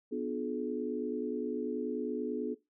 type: chord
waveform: sine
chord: B diminished seventh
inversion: none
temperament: just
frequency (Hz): 246.9 / 296.3 / 355.6 / 426.7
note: B3 / D4 / F4 / Ab4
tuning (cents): 0 / +15 / +31 / +47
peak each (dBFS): -37 / -38 / -40 / -36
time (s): 0.11-2.55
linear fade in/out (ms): 20
effects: noise-tail reverb RT60 0.2 s tail -18 dB re dry